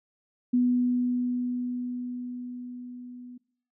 sine tone with level ramp, 246.9 Hz, B3, in tune, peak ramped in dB -19 to -41 dBFS, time 0.53-3.38 s, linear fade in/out 10 ms, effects noise-tail reverb RT60 0.6 s tail -23 dB re dry

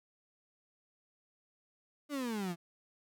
35% pulse exponential sweep, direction down, 301.4 to 165.1 Hz, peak -33 dBFS, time 2.09-2.56 s, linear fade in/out 50 ms, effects none

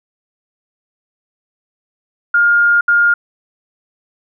sine tone bursts at uneven times, 1414 Hz, F6, 21 cents sharp, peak -8 dBFS, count 2, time 2.34-2.81 / 2.88-3.14 s, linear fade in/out 5 ms, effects none

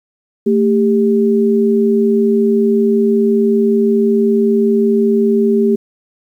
sine tone pair together, 223.4 / 398.1 Hz, A3 / G4, +27 / +27 cents, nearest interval minor seventh, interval 1000 cents, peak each -12 dBFS, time 0.46-5.76 s, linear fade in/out 10 ms, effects 8-bit

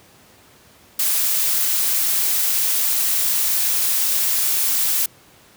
blue noise, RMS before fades -19 dBFS, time 0.99-5.06 s, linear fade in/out 5 ms, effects pink hiss -50 dBFS RMS until 5.56 s + high-pass 80 Hz 12 dB/octave

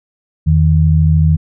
sine tone pair together, 83.2 / 156.72 Hz, E2 / D#3, +17 / +13 cents, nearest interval major seventh, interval 1096 cents, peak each -10 dBFS, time 0.46-1.37 s, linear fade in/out 20 ms, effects none

